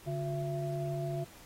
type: tone cluster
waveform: sine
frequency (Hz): 144.2 / 358.5 / 671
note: D3 / F4 / E5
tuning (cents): -31 / +45 / +31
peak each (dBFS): -34 / -40 / -38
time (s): 0.06-1.25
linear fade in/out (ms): 20
effects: pink hiss -55 dBFS RMS until 1.45 s + AAC 48 kbps